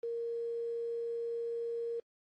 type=tone with quantisation; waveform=sine; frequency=466.2 Hz; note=A#4; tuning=in tune; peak=-34 dBFS; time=0.03-2 s; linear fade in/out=5 ms; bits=9; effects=low-pass 3000 Hz 12 dB/octave + AAC 32 kbps